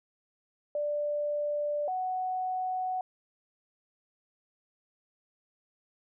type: tone pair in turn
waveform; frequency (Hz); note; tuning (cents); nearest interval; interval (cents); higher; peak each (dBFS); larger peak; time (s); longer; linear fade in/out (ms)
sine; 589 / 742.1; D5 / F#5; +5 / +5; major third; 400; second; -28 / -29; first; 0.75-1.88 / 1.88-3.01; neither; 2
effects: none